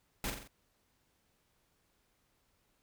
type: noise with echo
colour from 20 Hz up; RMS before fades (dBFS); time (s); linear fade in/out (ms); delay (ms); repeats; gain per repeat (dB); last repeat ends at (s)
pink; -36; 0.24-0.3; 2; 44; 4; -5; 0.476
effects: pink hiss -75 dBFS RMS until 2.82 s